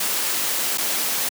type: noise with dropouts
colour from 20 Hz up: white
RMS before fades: -23 dBFS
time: 0-1.29 s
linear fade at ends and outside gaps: 5 ms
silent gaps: 0.775-0.781 s
effects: high-pass 200 Hz 12 dB/octave